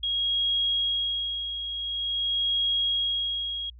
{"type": "tone with tremolo", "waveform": "sine", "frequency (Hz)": 3287, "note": "G#7", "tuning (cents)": -19, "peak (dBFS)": -22, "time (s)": [0.03, 3.7], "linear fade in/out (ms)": 5, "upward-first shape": "sine", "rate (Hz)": 0.47, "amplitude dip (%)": 60, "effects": ["added 60 Hz sine -45 dBFS peak until 3.79 s"]}